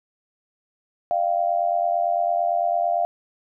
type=tone with amplitude modulation; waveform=sine; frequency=691 Hz; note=F5; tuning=19 cents flat; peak=-15 dBFS; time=1.11-3.05 s; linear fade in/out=0 ms; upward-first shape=sine; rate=88.9 Hz; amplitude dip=85%; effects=none